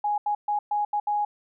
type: tone bursts at uneven times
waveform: sine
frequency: 830.6 Hz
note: G#5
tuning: in tune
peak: -22 dBFS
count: 6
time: 0.04-0.18 / 0.26-0.35 / 0.48-0.59 / 0.71-0.85 / 0.93-1 / 1.07-1.25 s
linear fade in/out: 5 ms
effects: none